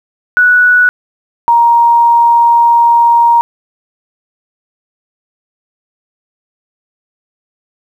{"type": "tone pair in turn", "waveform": "sine", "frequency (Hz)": [1474, 938.5], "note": ["F#6", "A#5"], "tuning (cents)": [-7, 11], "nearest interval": "minor sixth", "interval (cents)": 782, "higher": "first", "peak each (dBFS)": -4, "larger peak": "neither", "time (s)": [[0.37, 0.89], [1.48, 3.41]], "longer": "second", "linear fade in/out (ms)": 0, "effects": ["7-bit"]}